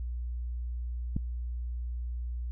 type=click; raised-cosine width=5 ms; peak=-17 dBFS; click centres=1.165 s; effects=added 60 Hz sine -32 dBFS peak until 2.51 s